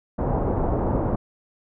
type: low-pass noise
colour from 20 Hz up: pink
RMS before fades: -23 dBFS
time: 0.18-1.16 s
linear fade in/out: 10 ms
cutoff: 900 Hz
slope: 24 dB/octave
effects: none